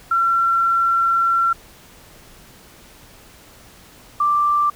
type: tone pair in turn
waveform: sine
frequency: 1359 / 1177.2 Hz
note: F6 / D6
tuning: -48 / +4 cents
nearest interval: major second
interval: 248 cents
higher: first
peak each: -14 dBFS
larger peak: neither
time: 0.11-1.53 / 4.2-4.7 s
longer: first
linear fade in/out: 5 ms
effects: pink hiss -46 dBFS RMS until 4.75 s